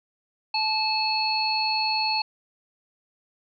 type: harmonic tone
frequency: 870 Hz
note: A5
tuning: 20 cents flat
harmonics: 1 / 3 / 5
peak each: -26 / -29 / -25 dBFS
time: 0.54-2.22 s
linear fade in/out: 5 ms
effects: none